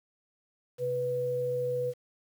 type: tone pair together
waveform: sine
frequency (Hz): 130.82 / 493.9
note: C3 / B4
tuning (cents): 0 / 0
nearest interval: octave + major seventh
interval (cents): 2300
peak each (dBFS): -38 / -28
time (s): 0.78-1.94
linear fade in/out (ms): 50
effects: 9-bit